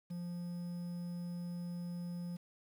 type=tone with quantisation; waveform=triangle; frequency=174.61 Hz; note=F3; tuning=in tune; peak=-37 dBFS; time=0.1-2.37 s; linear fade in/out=10 ms; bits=10; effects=none